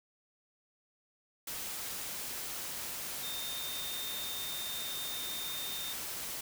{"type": "tone in noise", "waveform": "sine", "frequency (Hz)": 3647, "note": "A#7", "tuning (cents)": -39, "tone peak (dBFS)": -40, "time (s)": [3.23, 5.93], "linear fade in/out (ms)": 5, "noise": "white", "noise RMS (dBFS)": -40, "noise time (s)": [1.47, 6.41], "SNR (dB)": -3, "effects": []}